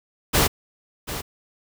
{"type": "noise with echo", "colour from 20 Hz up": "pink", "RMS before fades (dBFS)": -18, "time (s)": [0.33, 0.48], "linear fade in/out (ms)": 20, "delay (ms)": 740, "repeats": 1, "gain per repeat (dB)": -12, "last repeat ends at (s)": 1.22, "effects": []}